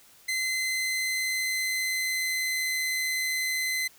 sawtooth tone with pitch glide, 2056 to 2044 Hz, C7 to C7, -31 to -41 cents, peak -23 dBFS, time 0.28-3.88 s, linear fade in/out 10 ms, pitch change -10 cents, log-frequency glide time 0.48-2.72 s, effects white hiss -56 dBFS RMS until 3.98 s

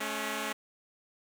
5% pulse tone pair together, 215.2 / 277.2 Hz, A3 / C#4, -38 / 0 cents, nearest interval major third, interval 438 cents, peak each -24 dBFS, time 0-0.53 s, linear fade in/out 10 ms, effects none

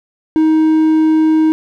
triangle tone, 314.9 Hz, D#4, 21 cents sharp, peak -6 dBFS, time 0.36-1.52 s, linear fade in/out 0 ms, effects none

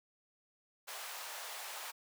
pink high-pass noise, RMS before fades -45 dBFS, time 0.87-1.92 s, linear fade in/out 20 ms, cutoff 650 Hz, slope 24 dB/octave, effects none

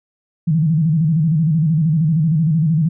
sine tone with vibrato, 158.5 Hz, D#3, 32 cents sharp, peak -12 dBFS, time 0.47-2.89 s, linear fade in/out 10 ms, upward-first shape square, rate 13 Hz, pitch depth 100 cents each way, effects none

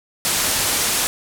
white low-pass noise, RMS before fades -20 dBFS, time 0.25-1.07 s, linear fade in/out 0 ms, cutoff 12000 Hz, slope 24 dB/octave, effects none

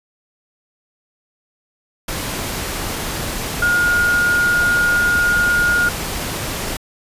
sine tone in noise, 1428 Hz, F6, 38 cents sharp, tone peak -13 dBFS, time 3.62-5.89 s, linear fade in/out 5 ms, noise pink, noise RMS -24 dBFS, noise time 2.08-6.77 s, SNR +8 dB, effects resampled to 32000 Hz

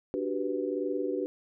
sine chord, G major seventh, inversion second, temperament equal, 293.7 / 370 / 392 / 493.9 Hz, D4 / F#4 / G4 / B4, 0 / 0 / 0 / 0 cents, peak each -34 dBFS, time 0.14-1.26 s, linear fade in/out 0 ms, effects none

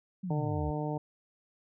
sine exponential sweep, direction down, 196.6 to 68.1 Hz, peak -33 dBFS, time 0.23-0.71 s, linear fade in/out 10 ms
harmonic tone, 150.3 Hz, D3, 40 cents sharp, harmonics 1 / 2 / 3 / 4 / 5 / 6, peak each -34 / -37 / -39 / -40 / -41 / -42 dBFS, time 0.3-0.98 s, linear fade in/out 5 ms
effects none

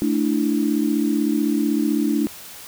sine chord, A suspended fourth, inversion none, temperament equal, 220 / 293.7 / 329.6 Hz, A3 / D4 / E4, 0 / 0 / 0 cents, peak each -22 / -20 / -24 dBFS, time 0.02-2.27 s, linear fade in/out 0 ms, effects white hiss -39 dBFS RMS until 2.67 s

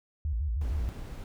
sine tone with vibrato, 65.3 Hz, C2, 3 cents flat, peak -27 dBFS, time 0.25-0.89 s, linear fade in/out 0 ms, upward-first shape square, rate 6.4 Hz, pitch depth 250 cents each way
brown noise, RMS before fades -40 dBFS, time 0.61-1.24 s, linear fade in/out 2 ms
effects none

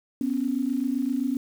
sine tone pair together, 248.6 / 276.3 Hz, B3 / C#4, +12 / -6 cents, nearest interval major second, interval 182 cents, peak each -26 dBFS, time 0.21-1.37 s, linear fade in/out 2 ms, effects 8-bit

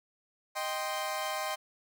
sawtooth chord, C minor, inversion first, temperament equal, 622.3 / 784 / 1046.5 Hz, Eb5 / G5 / C6, 0 / 0 / 0 cents, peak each -33 dBFS, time 0.55-1.56 s, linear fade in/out 20 ms, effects none

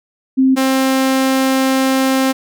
sine / sawtooth tone pair in turn, 263.4 / 264.8 Hz, C4 / C4, +12 / +21 cents, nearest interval unison, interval 9 cents, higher second, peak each -8 dBFS, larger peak neither, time 0.37-0.56 / 0.56-2.33 s, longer second, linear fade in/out 20 ms, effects none

